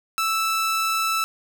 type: tone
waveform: sawtooth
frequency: 1318.5 Hz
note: E6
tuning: in tune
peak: -17 dBFS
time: 0.18-1.24 s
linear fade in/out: 0 ms
effects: 8-bit